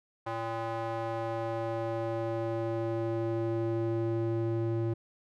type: tone with band-pass filter sweep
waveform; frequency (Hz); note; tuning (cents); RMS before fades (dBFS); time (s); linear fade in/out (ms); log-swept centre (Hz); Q
square; 114.1; A#2; -37; -32; 0.26-4.94; 10; 890 to 260; 1.5
effects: none